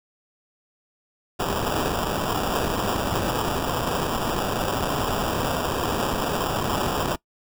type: noise with sample-and-hold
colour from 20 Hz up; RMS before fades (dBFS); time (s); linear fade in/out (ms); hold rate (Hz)
blue; -25; 1.39-7.16; 10; 2100
effects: noise-tail reverb RT60 0.1 s tail -21 dB re dry